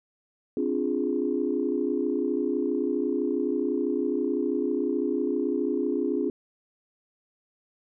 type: chord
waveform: sine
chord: D half-diminished seventh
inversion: third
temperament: equal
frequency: 261.6 / 293.7 / 349.2 / 415.3 Hz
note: C4 / D4 / F4 / Ab4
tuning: 0 / 0 / 0 / 0 cents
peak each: -29 dBFS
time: 0.57-6.3 s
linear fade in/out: 2 ms
effects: tanh soft clip ceiling -13 dBFS